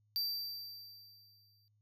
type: tone with exponential decay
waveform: square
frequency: 4675 Hz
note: D8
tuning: 9 cents flat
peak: -32 dBFS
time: 0.16-1.68 s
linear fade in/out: 0 ms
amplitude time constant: 330 ms
effects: added 105 Hz sine -70 dBFS peak until 1.81 s